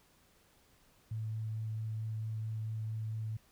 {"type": "tone with vibrato", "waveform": "sine", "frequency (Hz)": 110, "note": "A2", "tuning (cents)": 0, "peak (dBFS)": -35, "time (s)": [1.11, 3.37], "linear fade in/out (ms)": 5, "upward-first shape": "sine", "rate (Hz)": 4.5, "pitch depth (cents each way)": 8, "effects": ["pink hiss -67 dBFS RMS until 3.51 s"]}